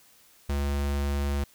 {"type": "tone", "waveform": "square", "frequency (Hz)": 70.8, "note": "C#2", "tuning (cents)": 37, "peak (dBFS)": -26, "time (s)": [0.49, 1.44], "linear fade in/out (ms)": 5, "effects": ["white hiss -58 dBFS RMS until 1.54 s"]}